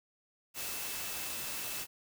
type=tone in noise; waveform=sine; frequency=2637 Hz; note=E7; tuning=in tune; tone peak=-49 dBFS; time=0.54-1.87 s; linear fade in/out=50 ms; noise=white; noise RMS=-39 dBFS; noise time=0.54-1.87 s; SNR=-13 dB; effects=none